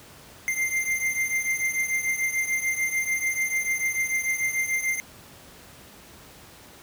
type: beating tone pair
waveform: square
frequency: 2093 / 2099.8 Hz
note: C7 / C7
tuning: 0 / +6 cents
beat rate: 6.8 Hz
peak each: -26 / -30 dBFS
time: 0.48-5 s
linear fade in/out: 0 ms
effects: pink hiss -48 dBFS RMS until 6.82 s + high-pass 60 Hz 12 dB/octave